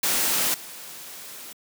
white noise with level steps, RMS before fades -23 / -40 dBFS, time 0.03-1.53 s, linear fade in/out 5 ms, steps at 0.54 s, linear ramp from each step 2 ms, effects high-pass 150 Hz 12 dB/octave

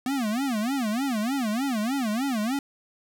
square tone with vibrato, 242.1 Hz, B3, 34 cents flat, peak -25 dBFS, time 0.06-2.59 s, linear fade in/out 2 ms, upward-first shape sine, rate 3.3 Hz, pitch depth 260 cents each way, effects none

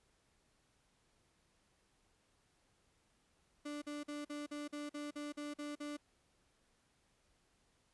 35% pulse tone bursts, 293.7 Hz, D4, in tune, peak -40 dBFS, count 11, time 3.65-5.97 s, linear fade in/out 10 ms, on 170 ms, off 45 ms, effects pink hiss -75 dBFS RMS until 7.93 s + resampled to 24000 Hz

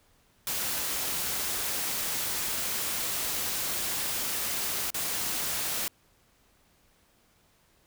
white noise with dropouts, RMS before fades -31 dBFS, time 0.47-5.88 s, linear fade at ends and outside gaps 1 ms, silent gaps 4.904-4.944 s, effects pink hiss -65 dBFS RMS until 7.86 s

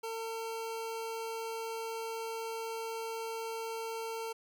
25% pulse tone, 452 Hz, A4, 47 cents sharp, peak -33 dBFS, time 0.03-4.33 s, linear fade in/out 10 ms, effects none

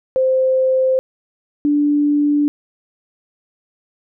sine tone pair in turn, 521 / 292.4 Hz, C5 / D4, -7 / -7 cents, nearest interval minor seventh, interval 1000 cents, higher first, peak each -12 dBFS, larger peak neither, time 0.16-0.99 / 1.65-2.48 s, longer neither, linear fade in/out 0 ms, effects none

